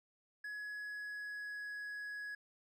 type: tone with pitch glide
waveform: triangle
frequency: 1685 to 1674.3 Hz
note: G#6 to G#6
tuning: +25 to +14 cents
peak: -40 dBFS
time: 0.44-2.35 s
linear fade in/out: 5 ms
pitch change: -11 cents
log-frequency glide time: 0.56-1.69 s
effects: none